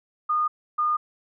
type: tone pair in turn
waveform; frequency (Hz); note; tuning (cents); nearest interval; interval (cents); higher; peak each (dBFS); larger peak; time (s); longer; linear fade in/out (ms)
sine; 1224 / 1219; D#6 / D#6; -29 / -36; unison; 7; first; -20; neither; 0.29-0.48 / 0.78-0.97; neither; 10
effects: none